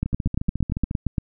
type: two click trains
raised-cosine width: 5 ms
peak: -14 / -9 dBFS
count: 13 / 11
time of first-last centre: 0.06-0.911 / 0.03-1.182 s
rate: 14.1 / 8.68 Hz
effects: none